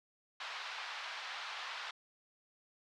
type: band-pass noise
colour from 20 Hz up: pink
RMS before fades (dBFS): -44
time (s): 0.4-1.91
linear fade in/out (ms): 5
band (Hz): 850 to 4500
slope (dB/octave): 24
effects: none